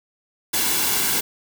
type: noise with comb filter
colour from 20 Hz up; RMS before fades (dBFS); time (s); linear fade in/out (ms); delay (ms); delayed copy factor
white; -21; 0.53-1.21; 10; 1.6; -0.5
effects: none